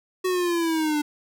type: linear sweep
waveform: square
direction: down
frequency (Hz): 373.2 to 293.7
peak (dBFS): -22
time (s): 0.24-1.02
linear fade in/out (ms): 10
effects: none